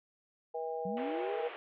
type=harmonic tone; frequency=161.2 Hz; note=E3; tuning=38 cents flat; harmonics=3 / 4 / 5; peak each=-37 / -42 / -40 dBFS; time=0.54-1.48 s; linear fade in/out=10 ms
type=linear sweep; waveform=sine; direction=up; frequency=176.1 to 493.9 Hz; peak=-37 dBFS; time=0.85-1.49 s; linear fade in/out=5 ms
type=band-pass noise; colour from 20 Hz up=pink; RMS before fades=-46 dBFS; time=0.97-1.56 s; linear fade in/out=0 ms; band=360 to 3100 Hz; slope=48 dB/octave
effects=none